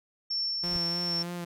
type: tone with tremolo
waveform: sine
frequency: 5420 Hz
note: E8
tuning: 47 cents sharp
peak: -27 dBFS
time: 0.3-1.23 s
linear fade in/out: 10 ms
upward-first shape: sine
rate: 2.5 Hz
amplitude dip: 25%
type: noise with exponential growth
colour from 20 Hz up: brown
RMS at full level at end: -34 dBFS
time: 0.56-0.77 s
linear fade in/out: 2 ms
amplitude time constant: 45 ms
type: tone with vibrato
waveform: sawtooth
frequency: 172.9 Hz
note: F3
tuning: 17 cents flat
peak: -30 dBFS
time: 0.63-1.45 s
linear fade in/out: 10 ms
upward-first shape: sine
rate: 3.2 Hz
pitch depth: 29 cents each way
effects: none